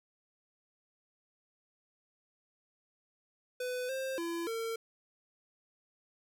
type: tone with pitch steps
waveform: square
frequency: 500 / 529 / 337.8 / 454.3 Hz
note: B4 / C5 / E4 / A#4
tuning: +21 / +19 / +42 / -45 cents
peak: -35 dBFS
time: 3.6-4.76 s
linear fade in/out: 5 ms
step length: 290 ms
effects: none